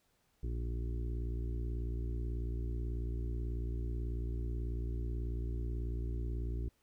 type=harmonic tone; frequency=58.27 Hz; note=A#1; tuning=in tune; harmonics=1 / 2 / 4 / 5 / 6 / 7; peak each=-35 / -42 / -52 / -51 / -50 / -54 dBFS; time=0.43-6.69 s; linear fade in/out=5 ms; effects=pink hiss -75 dBFS RMS until 6.82 s